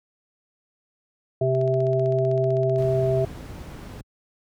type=harmonic tone; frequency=130.81 Hz; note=C3; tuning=in tune; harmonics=1 / 3 / 5; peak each=-23 / -23 / -23 dBFS; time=1.41-3.25 s; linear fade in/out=5 ms
type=click train; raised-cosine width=0.2 ms; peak=-29 dBFS; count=21; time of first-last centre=1.55-2.824 s; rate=15.7 Hz
type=noise; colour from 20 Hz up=brown; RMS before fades=-33 dBFS; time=2.78-4.01 s; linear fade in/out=2 ms
effects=high-pass 60 Hz 12 dB/octave